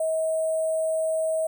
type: tone with sample-and-hold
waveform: sine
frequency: 640 Hz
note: D#5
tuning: 49 cents sharp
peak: -22 dBFS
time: 0-1.47 s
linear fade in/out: 5 ms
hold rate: 8820 Hz
effects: none